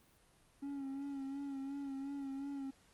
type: tone with vibrato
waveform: triangle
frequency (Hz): 275.9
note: C#4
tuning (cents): -8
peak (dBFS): -38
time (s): 0.62-2.71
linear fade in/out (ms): 10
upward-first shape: sine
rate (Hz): 2.8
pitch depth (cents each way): 41
effects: pink hiss -68 dBFS RMS until 2.93 s + Opus 32 kbps